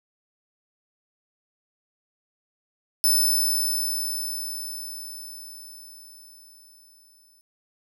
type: tone with exponential decay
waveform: 5% pulse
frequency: 5274 Hz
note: E8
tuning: in tune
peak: -11 dBFS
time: 3.04-7.41 s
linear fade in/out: 0 ms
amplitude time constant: 950 ms
effects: none